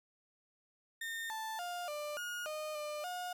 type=tone with pitch steps; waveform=35% pulse; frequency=1824 / 881 / 706 / 594 / 1436 / 614 / 599 / 719 Hz; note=A#6 / A5 / F5 / D5 / F6 / D#5 / D5 / F#5; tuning=-38 / +2 / +19 / +20 / +48 / -23 / +34 / -50 cents; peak=-37 dBFS; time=1.01-3.33 s; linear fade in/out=5 ms; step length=290 ms; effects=none